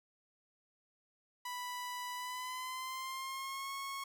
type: tone with pitch glide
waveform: sawtooth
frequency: 987.8 to 1096 Hz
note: B5 to C#6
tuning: 0 to -20 cents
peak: -36 dBFS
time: 1.45-4.04 s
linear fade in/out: 5 ms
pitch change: +180 cents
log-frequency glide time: 2.14-3.72 s
effects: none